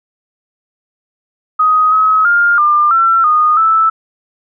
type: tone with pitch steps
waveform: sine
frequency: 1254 / 1278 / 1407 / 1198 / 1348 / 1231 / 1316 Hz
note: D#6 / D#6 / F6 / D6 / E6 / D#6 / E6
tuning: +13 / +46 / +12 / +34 / +38 / -19 / -3 cents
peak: -7 dBFS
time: 1.59-3.9 s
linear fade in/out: 10 ms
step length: 330 ms
effects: none